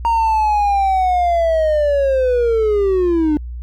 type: linear sweep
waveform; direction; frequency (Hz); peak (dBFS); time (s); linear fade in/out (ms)
triangle; down; 932.3 to 294.8; -10; 0.05-3.37; 0
effects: tanh soft clip ceiling -6 dBFS + added 60 Hz sine -25 dBFS peak until 3.62 s